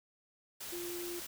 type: tone in noise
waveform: sine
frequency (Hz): 349.2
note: F4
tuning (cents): 0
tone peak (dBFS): -40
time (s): 0.72-1.2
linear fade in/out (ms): 10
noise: white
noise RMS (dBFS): -44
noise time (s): 0.6-1.27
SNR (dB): +1
effects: none